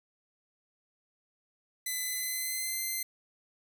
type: tone with pitch glide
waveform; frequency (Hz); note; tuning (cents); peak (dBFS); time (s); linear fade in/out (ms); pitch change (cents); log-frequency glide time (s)
5% pulse; 2014 to 2071; B6 to C7; +33 to -18; -22; 1.86-3.03; 5; +49; 2.03-2.81
effects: none